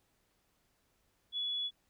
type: tone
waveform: sine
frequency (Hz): 3402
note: G#7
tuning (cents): +41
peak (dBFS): -33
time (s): 1.32-1.71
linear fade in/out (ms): 50
effects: pink hiss -75 dBFS RMS until 1.89 s